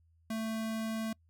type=tone; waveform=square; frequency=222 Hz; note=A3; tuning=16 cents sharp; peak=-34 dBFS; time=0.3-1.13 s; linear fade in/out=5 ms; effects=noise-tail reverb RT60 0.1 s tail -26 dB re dry + added 82 Hz sine -64 dBFS peak until 1.29 s